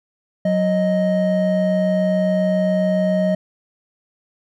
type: tone pair together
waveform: triangle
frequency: 185.01 / 622.3 Hz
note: F#3 / D#5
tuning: 0 / 0 cents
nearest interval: octave + major sixth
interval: 2100 cents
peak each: -16 / -16 dBFS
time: 0.45-3.35 s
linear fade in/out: 5 ms
effects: none